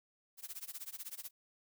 blue noise with tremolo, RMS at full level -43 dBFS, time 0.37-1.31 s, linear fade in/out 50 ms, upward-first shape sine, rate 16 Hz, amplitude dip 95%, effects none

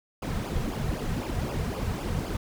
brown noise with flanger, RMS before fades -30 dBFS, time 0.22-2.37 s, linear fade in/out 5 ms, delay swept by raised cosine 0.49 to 3.59 ms, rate 3.9 Hz, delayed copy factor -0.8, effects none

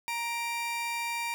40% pulse tone pair together, 935.8 / 2358 Hz, A#5 / D7, +6 / +6 cents, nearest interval octave + major third, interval 1600 cents, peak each -33 / -33 dBFS, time 0.08-1.34 s, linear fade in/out 0 ms, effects none

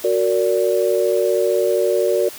sine chord, Gb augmented, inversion none, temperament just, 370 / 462.5 / 578.1 Hz, Gb4 / Bb4 / D5, 0 / -14 / -27 cents, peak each -19 dBFS, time 0.04-2.29 s, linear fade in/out 5 ms, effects white hiss -36 dBFS RMS until 2.38 s

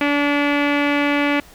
sawtooth tone with low-pass filter, 288.3 Hz, D4, 32 cents flat, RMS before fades -18 dBFS, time 0.01-1.4 s, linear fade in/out 2 ms, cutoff 2400 Hz, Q 3.3, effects pink hiss -46 dBFS RMS until 1.54 s

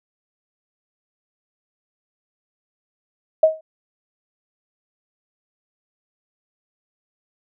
sine tone with exponential decay, 633 Hz, D#5, 30 cents sharp, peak -6 dBFS, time 3.43-3.61 s, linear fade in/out 5 ms, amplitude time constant 39 ms, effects none

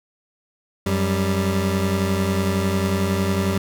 25% pulse tone pair together, 92.5 / 196 Hz, F#2 / G3, 0 / 0 cents, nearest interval octave + minor second, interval 1300 cents, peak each -18 dBFS, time 0.86-3.58 s, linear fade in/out 5 ms, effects none

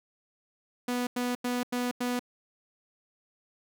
sawtooth tone bursts, 246 Hz, B3, 7 cents flat, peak -24 dBFS, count 5, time 0.88-2.194 s, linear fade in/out 5 ms, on 190 ms, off 91 ms, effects none

